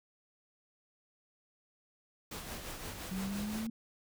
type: noise with tremolo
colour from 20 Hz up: pink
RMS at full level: -42 dBFS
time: 2.31-3.67 s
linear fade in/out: 5 ms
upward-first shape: sine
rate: 5.8 Hz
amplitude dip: 40%
type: exponential sweep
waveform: sine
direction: up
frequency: 184.8 to 228.3 Hz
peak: -35 dBFS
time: 3.11-3.7 s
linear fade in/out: 5 ms
effects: none